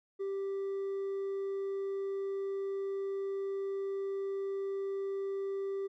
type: tone with hard clipping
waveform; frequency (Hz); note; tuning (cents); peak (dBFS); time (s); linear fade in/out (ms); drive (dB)
sine; 392; G4; 0; -34; 0.19-5.88; 20; 2
effects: none